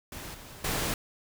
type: noise with level steps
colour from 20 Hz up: pink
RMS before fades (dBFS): -41 / -47 / -30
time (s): 0.12-0.94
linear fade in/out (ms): 2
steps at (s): 0.34 / 0.64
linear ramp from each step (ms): 5
effects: none